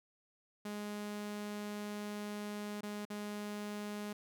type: tone with dropouts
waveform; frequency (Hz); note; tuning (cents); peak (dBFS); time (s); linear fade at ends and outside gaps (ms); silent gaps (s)
sawtooth; 207.7; G#3; 0; -36; 0.65-4.13; 5; 2.809-2.831 / 3.052-3.101
effects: none